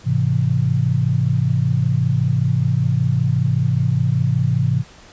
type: chord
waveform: sine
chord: Ab augmented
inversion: none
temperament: equal with one note detuned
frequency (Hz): 105.64 / 130.81 / 164.81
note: Ab2 / C3 / E3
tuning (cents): +30 / 0 / 0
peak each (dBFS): -20 / -17 / -21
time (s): 0.04-4.84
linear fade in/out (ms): 50
effects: pink hiss -45 dBFS RMS until 5.12 s + resampled to 16000 Hz